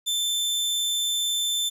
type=tone; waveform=sawtooth; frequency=3542 Hz; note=A7; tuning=11 cents sharp; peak=-20 dBFS; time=0.06-1.7 s; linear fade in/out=20 ms; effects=resampled to 32000 Hz + 9-bit